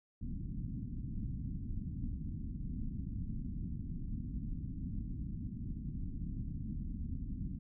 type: low-pass noise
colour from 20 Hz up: pink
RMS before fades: -40 dBFS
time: 0.21-7.59 s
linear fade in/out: 10 ms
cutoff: 270 Hz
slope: 48 dB/octave
effects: none